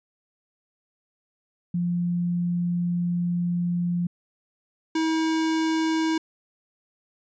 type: tone pair in turn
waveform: sine / square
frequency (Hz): 174.61 / 320.6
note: F3 / E4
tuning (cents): 0 / -48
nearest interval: major seventh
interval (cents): 1052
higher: second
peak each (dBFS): -22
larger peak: neither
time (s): 1.74-4.07 / 4.95-6.18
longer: first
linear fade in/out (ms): 5
effects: resampled to 16000 Hz